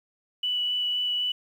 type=tone with vibrato; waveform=sine; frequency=2960 Hz; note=F#7; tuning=in tune; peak=-24 dBFS; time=0.43-1.32 s; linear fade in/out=5 ms; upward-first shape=sine; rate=3.9 Hz; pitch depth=8 cents each way; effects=9-bit